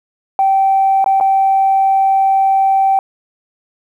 sine tone with dropouts, 776 Hz, G5, 18 cents flat, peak -8 dBFS, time 0.39-2.99 s, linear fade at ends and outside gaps 1 ms, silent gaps 1.043-1.061 / 1.201-1.209 s, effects tanh soft clip ceiling -4 dBFS + 8-bit

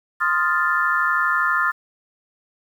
sine chord, F dominant seventh, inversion second, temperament equal, 1046.5 / 1244.5 / 1396.9 / 1760 Hz, C6 / Eb6 / F6 / A6, 0 / 0 / 0 / 0 cents, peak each -25 / -23 / -21 / -22 dBFS, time 0.2-1.72 s, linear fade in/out 20 ms, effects 8-bit

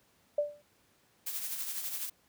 sine tone with exponential decay, 587 Hz, D5, 1 cent flat, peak -23 dBFS, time 0.38-0.62 s, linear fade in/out 5 ms, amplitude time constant 51 ms
blue noise with tremolo, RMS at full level -35 dBFS, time 1.26-2.1 s, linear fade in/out 10 ms, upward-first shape triangle, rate 12 Hz, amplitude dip 55%
effects pink hiss -68 dBFS RMS until 2.28 s + high-pass 80 Hz 12 dB/octave

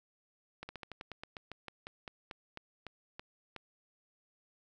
slowing click train, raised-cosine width 0.3 ms, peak -27 dBFS, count 18, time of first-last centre 0.63-3.563 s, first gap 60 ms, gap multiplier 1.12, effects none

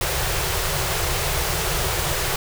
pink band-stop noise, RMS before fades -23 dBFS, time 0.01-2.36 s, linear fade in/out 2 ms, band 170 to 340 Hz, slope 96 dB/octave, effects none

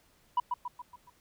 sine tone with echo, 980 Hz, B5, 14 cents flat, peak -21 dBFS, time 0.37-0.4 s, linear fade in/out 5 ms, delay 140 ms, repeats 5, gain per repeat -6 dB, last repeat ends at 1.1 s, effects tanh soft clip ceiling -22 dBFS + pink hiss -66 dBFS RMS until 1.2 s

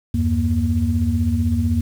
sine tone cluster, 79.9 / 95.7 / 235.4 Hz, D#2 / G2 / A#3, +47 / -41 / +17 cents, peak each -20 dBFS, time 0.14-1.81 s, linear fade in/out 5 ms, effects tanh soft clip ceiling -6 dBFS + 7-bit

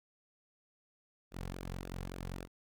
sawtooth tone with flanger, 45.17 Hz, F#1, 41 cents flat, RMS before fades -43 dBFS, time 1.31-2.48 s, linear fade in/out 50 ms, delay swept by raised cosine 0.94 to 3.34 ms, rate 3.6 Hz, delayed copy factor -0.65, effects none

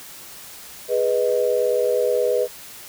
sine chord, G# minor, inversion none, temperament equal, 415.3 / 493.9 / 622.3 Hz, G#4 / B4 / D#5, 0 / 0 / 0 cents, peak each -23 / -19 / -24 dBFS, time 0.88-2.48 s, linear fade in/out 50 ms, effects white hiss -40 dBFS RMS until 2.88 s

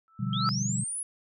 sine tone with exponential growth, 1318.5 Hz, E6, in tune, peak -22 dBFS, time 0.08-0.49 s, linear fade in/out 0 ms, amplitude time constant 87 ms
sine chord, G dominant seventh, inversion first, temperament equal, 123.47 / 146.83 / 174.61 / 196 Hz, B2 / D3 / F3 / G3, 0 / 0 / 0 / 0 cents, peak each -31 / -35 / -36 / -32 dBFS, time 0.19-0.84 s, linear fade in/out 10 ms
sine linear sweep, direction up, 3136 to 10548 Hz, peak -31 dBFS, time 0.33-1.03 s, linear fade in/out 2 ms
effects none

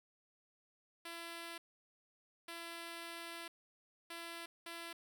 5% pulse tone bursts at uneven times, 336.7 Hz, E4, 37 cents sharp, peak -34 dBFS, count 4, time 1.05-1.58 / 2.48-3.48 / 4.1-4.46 / 4.66-4.93 s, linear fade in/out 5 ms, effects none

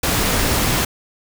pink noise, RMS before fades -18 dBFS, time 0.03-0.85 s, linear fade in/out 5 ms, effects none

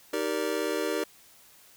square chord, Eb major seventh, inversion none, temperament just, 311.1 / 388.9 / 466.7 / 583.4 Hz, Eb4 / G4 / Bb4 / D5, 0 / -14 / +2 / -12 cents, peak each -34 / -33 / -33 / -35 dBFS, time 0.13-1.04 s, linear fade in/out 5 ms, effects white hiss -56 dBFS RMS until 1.76 s

